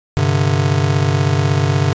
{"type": "chord", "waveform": "square", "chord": "G suspended fourth", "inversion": "none", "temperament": "just", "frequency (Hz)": [98, 130.67, 147], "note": ["G2", "C3", "D3"], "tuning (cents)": [0, -2, 2], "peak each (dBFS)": -18, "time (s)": [0.17, 1.93], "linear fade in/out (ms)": 0, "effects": ["resampled to 16000 Hz"]}